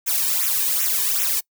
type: noise with flanger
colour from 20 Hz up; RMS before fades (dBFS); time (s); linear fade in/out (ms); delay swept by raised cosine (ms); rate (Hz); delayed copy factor
blue; -21; 0.06-1.41; 20; 0.21 to 1.51; 2.6; -0.95
effects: noise-tail reverb RT60 0.1 s tail -25 dB re dry